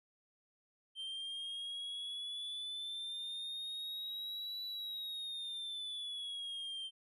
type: exponential two-way sweep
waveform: triangle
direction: up then down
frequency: 3136 to 3951 to 3136 Hz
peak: -39 dBFS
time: 0.95-6.91 s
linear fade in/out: 50 ms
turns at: 4.64 s
effects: resampled to 32000 Hz